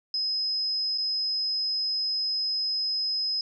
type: tone with dropouts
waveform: sine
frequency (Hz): 5080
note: D#8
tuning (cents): +35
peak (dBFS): -25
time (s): 0.14-3.41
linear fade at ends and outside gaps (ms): 2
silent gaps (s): 0.977-0.982
effects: none